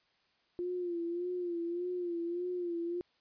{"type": "tone with vibrato", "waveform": "sine", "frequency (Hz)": 349.2, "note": "F4", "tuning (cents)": 0, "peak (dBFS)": -33, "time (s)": [0.59, 3.01], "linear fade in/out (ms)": 0, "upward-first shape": "sine", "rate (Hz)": 1.7, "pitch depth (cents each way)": 58, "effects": ["white hiss -72 dBFS RMS until 3.2 s", "resampled to 11025 Hz"]}